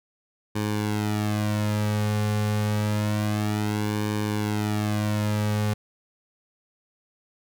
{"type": "tone with flanger", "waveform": "sawtooth", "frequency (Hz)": 105.5, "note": "G#2", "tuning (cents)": 28, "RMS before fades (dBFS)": -25, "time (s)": [0.55, 5.74], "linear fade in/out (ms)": 10, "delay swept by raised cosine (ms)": [1.5, 3.1], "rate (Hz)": 0.28, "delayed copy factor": -0.9, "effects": []}